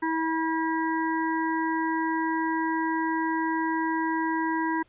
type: harmonic tone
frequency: 323.1 Hz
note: E4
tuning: 35 cents flat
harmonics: 1 / 3 / 5 / 6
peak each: -27 / -28 / -34 / -36 dBFS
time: 0.02-4.83 s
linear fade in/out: 10 ms
effects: pink hiss -64 dBFS RMS until 4.88 s + resampled to 8000 Hz